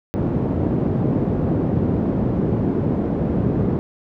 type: band-pass noise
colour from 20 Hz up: pink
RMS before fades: -20 dBFS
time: 0.14-3.79 s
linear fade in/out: 0 ms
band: 120 to 340 Hz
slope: 12 dB/octave
effects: none